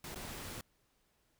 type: noise with dropouts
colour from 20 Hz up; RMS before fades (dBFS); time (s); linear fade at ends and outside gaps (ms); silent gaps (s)
pink; -45; 0.04-0.61; 2; 0.146-0.158
effects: pink hiss -75 dBFS RMS until 1.39 s